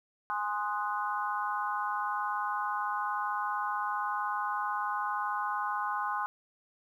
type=chord; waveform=sine; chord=Ab dominant seventh; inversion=none; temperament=equal; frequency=830.6 / 1046.5 / 1244.5 / 1480 Hz; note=Ab5 / C6 / Eb6 / Gb6; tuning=0 / 0 / 0 / 0 cents; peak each=-35 / -34 / -36 / -38 dBFS; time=0.3-6.26 s; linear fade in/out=0 ms; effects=11-bit